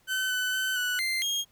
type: tone with pitch steps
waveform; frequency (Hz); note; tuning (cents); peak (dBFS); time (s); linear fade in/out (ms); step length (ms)
30% pulse; 1525 / 1504 / 1523 / 1481 / 2086 / 3246; G6 / F#6 / F#6 / F#6 / C7 / G#7; -48 / +28 / +50 / +1 / -6 / -40; -24; 0.07-1.45; 50; 230
effects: pink hiss -65 dBFS RMS until 1.51 s